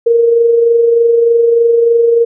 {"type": "tone with amplitude modulation", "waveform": "sine", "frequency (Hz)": 466.2, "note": "A#4", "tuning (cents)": 0, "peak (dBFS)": -4, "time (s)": [0.06, 2.25], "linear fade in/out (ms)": 10, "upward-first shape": "sine", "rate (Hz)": 23.3, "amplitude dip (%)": 40, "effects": []}